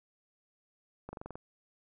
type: slowing click train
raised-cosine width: 1 ms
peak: -28 dBFS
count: 7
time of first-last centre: 1.09-1.355 s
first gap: 40 ms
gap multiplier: 1.04
effects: none